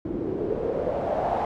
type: noise with low-pass filter sweep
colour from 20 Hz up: white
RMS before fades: -27 dBFS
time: 0.05-1.45 s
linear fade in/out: 2 ms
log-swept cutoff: 320 to 790 Hz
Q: 4.6
effects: none